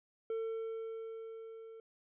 triangle tone with level ramp, 450 Hz, A4, 39 cents sharp, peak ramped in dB -32 to -47 dBFS, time 0.3-1.8 s, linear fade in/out 2 ms, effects resampled to 8000 Hz

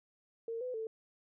sine tone with pitch steps, 457.7 / 503 / 443.8 Hz, A#4 / B4 / A4, -32 / +32 / +15 cents, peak -36 dBFS, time 0.48-0.87 s, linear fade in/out 2 ms, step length 130 ms, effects none

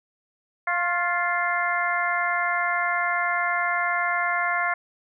harmonic tone with a mistuned harmonic, 349.2 Hz, F4, in tune, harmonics 2 / 3 / 4 / 5 / 6, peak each -28 / -28 / -28 / -28 / -28 dBFS, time 0.67-4.74 s, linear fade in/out 5 ms, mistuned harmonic 3, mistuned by +35 cents, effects none

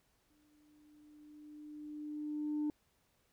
sine tone with exponential growth, 299.7 Hz, D4, 35 cents sharp, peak -30 dBFS, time 0.3-2.7 s, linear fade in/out 1 ms, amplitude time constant 520 ms, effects tanh soft clip ceiling -30 dBFS + pink hiss -75 dBFS RMS until 3.32 s

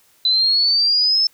sine exponential sweep, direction up, 3991 to 5290 Hz, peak -13 dBFS, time 0.25-1.27 s, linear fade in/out 2 ms, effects white hiss -56 dBFS RMS until 1.33 s

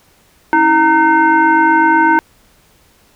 sine tone with frequency modulation, 924 Hz, A#5, 16 cents flat, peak -7 dBFS, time 0.53-2.19 s, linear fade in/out 0 ms, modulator 600 Hz, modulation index 1.1, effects pink hiss -51 dBFS RMS until 3.15 s

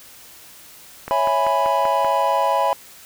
click train, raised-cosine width 0.5 ms, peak -14 dBFS, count 6, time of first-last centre 1.08-2.047 s, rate 5.17 Hz
triangle chord, C# minor seventh, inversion none, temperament equal with one note detuned, 554.4 / 659.3 / 830.6 / 991.2 Hz, C#5 / E5 / G#5 / B5, 0 / 0 / 0 / +6 cents, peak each -21 / -21 / -20 / -18 dBFS, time 1.11-2.73 s, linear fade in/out 0 ms
effects white hiss -44 dBFS RMS until 3.05 s

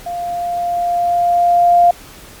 sine tone with level ramp, 698.5 Hz, F5, in tune, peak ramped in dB -20 to -5 dBFS, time 0.06-1.91 s, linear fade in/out 5 ms, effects pink hiss -38 dBFS RMS until 2.4 s + MP3 96 kbps

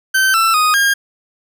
40% pulse tone with pitch steps, 1545 / 1335 / 1244 / 1618 Hz, G6 / E6 / D#6 / G#6, -26 / +22 / -1 / -46 cents, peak -10 dBFS, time 0.14-0.94 s, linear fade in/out 10 ms, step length 200 ms, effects none

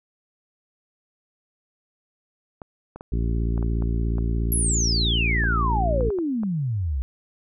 clicks, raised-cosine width 1 ms, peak -23 dBFS, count 12, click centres 2.618 / 2.96 / 3.009 / 3.578 / 3.627 / 3.823 / 4.183 / 5.44 / 6.008 / 6.104 / 6.187 / 6.434 s
harmonic tone, 57 Hz, A#1, 38 cents flat, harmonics 1 / 2 / 3 / 4 / 5 / 6 / 7, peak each -22 / -28 / -32 / -34 / -36 / -38 / -39 dBFS, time 3.12-6.1 s, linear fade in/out 5 ms
sine exponential sweep, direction down, 11560 to 60.9 Hz, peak -22 dBFS, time 4.52-7.02 s, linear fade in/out 0 ms
effects none

